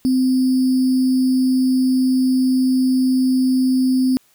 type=tone with sample-and-hold; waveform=sine; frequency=258.1 Hz; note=C4; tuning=23 cents flat; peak=-13 dBFS; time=0.05-4.17 s; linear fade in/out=0 ms; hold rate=4900 Hz; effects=white hiss -57 dBFS RMS until 4.34 s